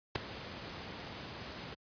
pink noise with ADSR envelope, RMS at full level -27 dBFS, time 0.15-1.75 s, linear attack 8 ms, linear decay 6 ms, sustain -17 dB, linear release 17 ms, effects high-pass 80 Hz 12 dB/octave + resampled to 11025 Hz

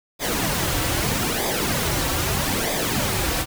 pink noise with flanger, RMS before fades -23 dBFS, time 0.19-3.46 s, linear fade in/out 50 ms, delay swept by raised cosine 0.7 to 4.9 ms, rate 0.79 Hz, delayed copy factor -0.65, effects none

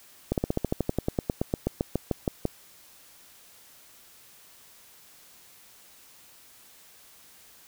slowing click train, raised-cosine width 2 ms, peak -11 dBFS, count 21, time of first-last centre 0.32-2.454 s, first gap 58 ms, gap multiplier 1.06, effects white hiss -54 dBFS RMS until 7.67 s

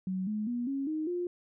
sine tone with pitch steps, 187.2 / 212.6 / 241.4 / 274.1 / 311.2 / 353.4 Hz, F#3 / G#3 / B3 / C#4 / D#4 / F4, +20 / +41 / -39 / -19 / 0 / +21 cents, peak -30 dBFS, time 0.07-1.27 s, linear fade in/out 2 ms, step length 200 ms, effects none

